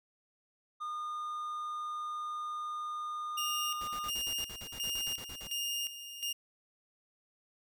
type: tone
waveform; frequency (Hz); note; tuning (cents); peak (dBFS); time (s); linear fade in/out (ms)
triangle; 1219; D#6; -36; -34; 0.8-4.1; 20
type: tone with tremolo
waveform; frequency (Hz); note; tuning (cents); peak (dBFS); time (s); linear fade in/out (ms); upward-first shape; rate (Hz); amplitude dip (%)
sawtooth; 2827; F7; +20; -30; 3.37-6.33; 10; square; 1.4; 70
type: noise bursts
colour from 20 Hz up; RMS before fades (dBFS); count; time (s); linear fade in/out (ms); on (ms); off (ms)
pink; -48; 15; 3.81-5.472; 2; 66; 48
effects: none

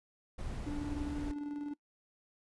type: noise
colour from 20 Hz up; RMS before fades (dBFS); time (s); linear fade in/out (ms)
brown; -40; 0.38-1.32; 10
type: tone with tremolo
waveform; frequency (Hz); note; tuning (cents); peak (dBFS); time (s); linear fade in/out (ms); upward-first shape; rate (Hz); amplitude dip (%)
triangle; 291.4; D4; -13; -33; 0.66-1.74; 10; square; 20; 35
effects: noise-tail reverb RT60 0.1 s tail -22 dB re dry + resampled to 24000 Hz

